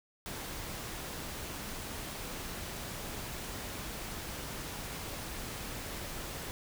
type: noise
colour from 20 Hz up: pink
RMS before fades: -41 dBFS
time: 0.26-6.51 s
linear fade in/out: 0 ms
effects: none